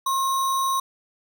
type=tone with sample-and-hold; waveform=sine; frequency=1072 Hz; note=C6; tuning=42 cents sharp; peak=-20 dBFS; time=0.06-0.8 s; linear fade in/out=5 ms; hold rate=4900 Hz; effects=none